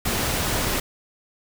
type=noise; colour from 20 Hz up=pink; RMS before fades=-24 dBFS; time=0.05-0.8 s; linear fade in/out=5 ms; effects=none